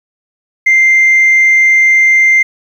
sine tone, 2092 Hz, C7, 1 cent flat, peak -3 dBFS, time 0.66-2.43 s, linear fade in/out 10 ms, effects tanh soft clip ceiling -2 dBFS + 7-bit

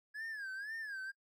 triangle tone with vibrato, 1668 Hz, G#6, 7 cents sharp, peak -39 dBFS, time 0.14-1.12 s, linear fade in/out 20 ms, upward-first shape sine, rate 2 Hz, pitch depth 150 cents each way, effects noise-tail reverb RT60 0.1 s tail -18 dB re dry

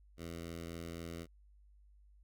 10% pulse tone with notch filter, 83.9 Hz, E2, 31 cents sharp, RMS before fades -45 dBFS, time 0.17-1.27 s, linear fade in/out 50 ms, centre 960 Hz, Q 1.8, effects added 50 Hz sine -60 dBFS peak until 2.23 s

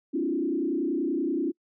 sine tone with frequency modulation, 308.5 Hz, D#4, 15 cents flat, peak -24 dBFS, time 0.13-1.52 s, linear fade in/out 20 ms, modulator 30.5 Hz, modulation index 1.7, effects noise-tail reverb RT60 0.1 s tail -26 dB re dry

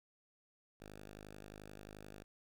5% pulse tone, 51.4 Hz, G#1, 17 cents flat, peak -40 dBFS, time 0.8-2.24 s, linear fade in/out 5 ms, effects none

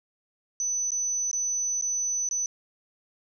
sine tone with dropouts, 6000 Hz, F#8, 23 cents sharp, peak -25 dBFS, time 0.6-2.46 s, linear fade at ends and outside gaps 1 ms, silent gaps 0.906-0.918 / 1.313-1.33 / 1.812-1.823 / 2.289-2.311 s, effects none

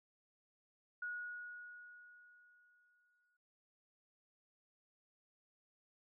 sine tone with exponential decay, 1453 Hz, F#6, 32 cents flat, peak -39 dBFS, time 1.02-3.37 s, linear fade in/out 5 ms, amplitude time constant 510 ms, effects none

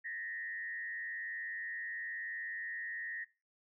sine tone with frequency modulation, 1859 Hz, A#6, 5 cents flat, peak -39 dBFS, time 0.04-3.25 s, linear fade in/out 20 ms, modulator 101 Hz, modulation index 0.94, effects noise-tail reverb RT60 0.3 s tail -19 dB re dry

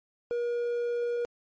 triangle tone, 477.5 Hz, A#4, 42 cents sharp, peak -25 dBFS, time 0.31-1.25 s, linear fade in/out 0 ms, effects MP3 32 kbps

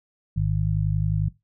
harmonic tone, 51.2 Hz, G#1, 24 cents flat, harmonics 1 / 2 / 3, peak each -27 / -24 / -24 dBFS, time 0.36-1.29 s, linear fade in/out 10 ms, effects noise-tail reverb RT60 0.2 s tail -18 dB re dry

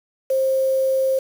sine tone with quantisation, 530 Hz, C5, 22 cents sharp, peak -16 dBFS, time 0.3-1.19 s, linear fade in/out 5 ms, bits 6, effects none

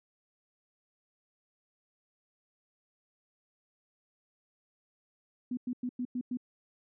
sine tone bursts, 248 Hz, B3, 7 cents sharp, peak -31 dBFS, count 6, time 5.51-6.372 s, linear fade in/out 5 ms, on 62 ms, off 98 ms, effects none

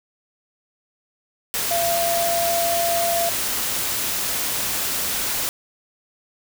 sine tone in noise, 682 Hz, F5, 41 cents flat, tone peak -20 dBFS, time 1.71-3.29 s, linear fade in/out 0 ms, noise white, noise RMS -24 dBFS, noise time 1.54-5.49 s, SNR +1 dB, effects none

